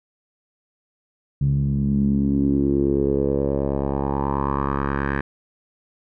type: tone with low-pass filter sweep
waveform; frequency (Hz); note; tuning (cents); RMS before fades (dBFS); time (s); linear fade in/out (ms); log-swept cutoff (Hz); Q
10% pulse; 69.3; C#2; 0; -21; 1.41-5.21; 5; 140 to 1700; 4.1
effects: none